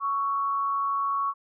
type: tone pair together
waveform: sine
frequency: 1113.3 / 1324 Hz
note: C#6 / E6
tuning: +7 / +7 cents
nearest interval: minor third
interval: 300 cents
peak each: -24 / -36 dBFS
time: 0-1.34 s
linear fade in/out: 50 ms
effects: none